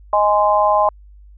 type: chord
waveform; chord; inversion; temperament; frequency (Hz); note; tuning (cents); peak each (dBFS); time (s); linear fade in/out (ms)
sine; Ab major; second; just; 623 / 830.6 / 1038.3; Eb5 / Ab5 / C6; +2 / 0 / -14; -16; 0.13-0.89; 2
effects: added 50 Hz sine -40 dBFS peak until 1.37 s